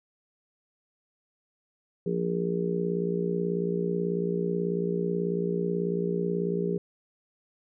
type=harmonic tone; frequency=58.27 Hz; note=A#1; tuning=in tune; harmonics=3 / 4 / 5 / 6 / 7 / 8; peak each=-29 / -41 / -39 / -39 / -29 / -35 dBFS; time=2.06-6.78 s; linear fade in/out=5 ms; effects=none